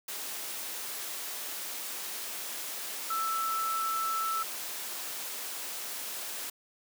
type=tone in noise; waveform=sine; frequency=1320 Hz; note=E6; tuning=2 cents sharp; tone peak=-29 dBFS; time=3.1-4.43 s; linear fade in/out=5 ms; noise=white; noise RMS=-38 dBFS; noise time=0.08-6.5 s; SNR=+6 dB; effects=high-pass 300 Hz 12 dB/octave